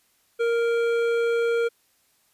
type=tone with hard clipping; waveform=triangle; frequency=466.2 Hz; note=A#4; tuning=in tune; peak=-22 dBFS; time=0.39-1.69 s; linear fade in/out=20 ms; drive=15 dB; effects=white hiss -65 dBFS RMS until 2.33 s + resampled to 32000 Hz